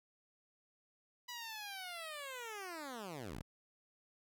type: linear sweep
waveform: 10% pulse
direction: down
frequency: 987.8 to 31.29 Hz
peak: -36 dBFS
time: 1.28-3.42 s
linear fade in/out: 10 ms
effects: none